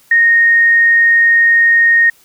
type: tone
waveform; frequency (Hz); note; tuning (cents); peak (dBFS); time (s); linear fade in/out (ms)
sine; 1856; A#6; -8; -6; 0.11-2.1; 5
effects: white hiss -49 dBFS RMS until 2.24 s